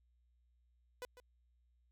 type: tone with echo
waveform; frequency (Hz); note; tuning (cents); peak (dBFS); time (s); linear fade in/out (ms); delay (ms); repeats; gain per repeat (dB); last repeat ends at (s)
sawtooth; 496.1; B4; +8; -39; 1.02-1.05; 0; 150; 1; -13; 1.2
effects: added 60 Hz sine -70 dBFS peak until 1.91 s